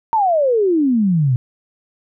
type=exponential sweep; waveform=sine; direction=down; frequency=932.3 to 119.4 Hz; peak=-12 dBFS; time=0.13-1.36 s; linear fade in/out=0 ms; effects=none